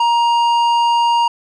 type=tone with tanh clipping; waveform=sine; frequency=940 Hz; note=A#5; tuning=14 cents sharp; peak=-13 dBFS; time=0-1.28 s; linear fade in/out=5 ms; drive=11 dB; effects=none